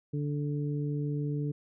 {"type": "harmonic tone", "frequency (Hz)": 146, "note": "D3", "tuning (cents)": -10, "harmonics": [1, 2, 3], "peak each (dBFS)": [-30, -36, -40], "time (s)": [0.13, 1.52], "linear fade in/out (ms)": 10, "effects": []}